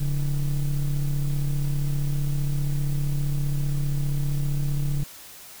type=ring-modulated tone; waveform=triangle; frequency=79.8 Hz; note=D#2; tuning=44 cents sharp; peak=-16 dBFS; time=0-5.04 s; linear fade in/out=10 ms; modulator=62.2 Hz; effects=white hiss -44 dBFS RMS until 5.6 s